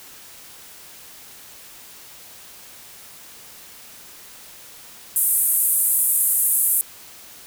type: band-pass noise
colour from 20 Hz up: white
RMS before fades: -19 dBFS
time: 5.16-6.81 s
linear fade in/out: 0 ms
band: 8700 to 14000 Hz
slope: 48 dB/octave
effects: white hiss -43 dBFS RMS until 7.46 s